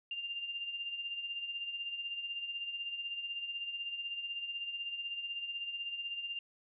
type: tone with tremolo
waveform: sine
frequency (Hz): 2794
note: F7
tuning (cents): 0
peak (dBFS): -35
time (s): 0.11-6.39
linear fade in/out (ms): 2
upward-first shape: sine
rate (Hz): 16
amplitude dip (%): 55
effects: none